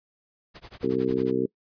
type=noise with tremolo; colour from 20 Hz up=pink; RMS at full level=-42 dBFS; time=0.54-1.32 s; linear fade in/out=20 ms; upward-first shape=sine; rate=11 Hz; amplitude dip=100%
type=harmonic tone; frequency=64.3 Hz; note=C2; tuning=30 cents flat; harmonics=2 / 3 / 4 / 5 / 6 / 7; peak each=-36 / -33 / -28 / -30 / -27 / -27 dBFS; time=0.83-1.46 s; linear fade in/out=5 ms
effects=noise-tail reverb RT60 0.1 s tail -23 dB re dry + resampled to 11025 Hz